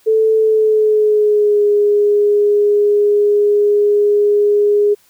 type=tone with pitch glide; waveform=sine; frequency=440 to 412.9 Hz; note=A4 to G#4; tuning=0 to -10 cents; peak=-9 dBFS; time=0.06-4.95 s; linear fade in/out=20 ms; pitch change=-110 cents; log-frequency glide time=0.35-1.64 s; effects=white hiss -53 dBFS RMS until 5.09 s